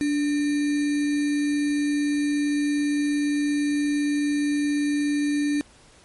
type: tone with sample-and-hold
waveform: sine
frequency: 291.3 Hz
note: D4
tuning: 14 cents flat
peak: -20 dBFS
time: 0.01-5.61 s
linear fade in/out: 0 ms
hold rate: 2100 Hz
effects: pink hiss -53 dBFS RMS until 6.04 s + MP3 48 kbps